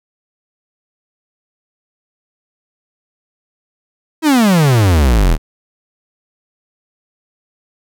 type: exponential sweep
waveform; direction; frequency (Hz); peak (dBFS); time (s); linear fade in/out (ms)
45% pulse; down; 329.6 to 36.51; -8; 4.22-5.38; 50
effects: none